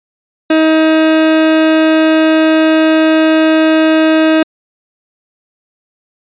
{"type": "tone", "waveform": "30% pulse", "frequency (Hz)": 316.7, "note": "D#4", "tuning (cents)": 31, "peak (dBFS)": -4, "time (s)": [0.5, 4.43], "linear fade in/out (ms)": 5, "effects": ["resampled to 8000 Hz"]}